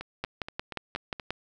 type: two click trains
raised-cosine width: 0.3 ms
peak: -21 / -15 dBFS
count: 6 / 7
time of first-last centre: 0.01-1.198 / 0.24-1.306 s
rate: 4.21 / 5.63 Hz
effects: none